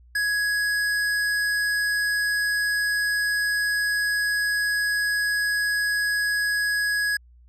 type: tone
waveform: square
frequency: 1669 Hz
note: G#6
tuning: 8 cents sharp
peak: -22 dBFS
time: 0.15-7.17 s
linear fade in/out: 5 ms
effects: added 60 Hz sine -49 dBFS peak until 7.48 s + low-pass 12000 Hz 12 dB/octave